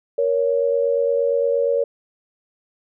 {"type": "tone pair together", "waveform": "sine", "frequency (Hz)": [470.5, 559.1], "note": ["A#4", "C#5"], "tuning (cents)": [16, 15], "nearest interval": "minor third", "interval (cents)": 299, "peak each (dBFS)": -19, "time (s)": [0.18, 1.84], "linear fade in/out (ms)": 5, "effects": []}